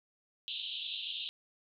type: band-pass noise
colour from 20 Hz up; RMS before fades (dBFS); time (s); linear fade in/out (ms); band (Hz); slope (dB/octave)
pink; -40; 0.48-1.29; 0; 2800 to 3900; 96
effects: none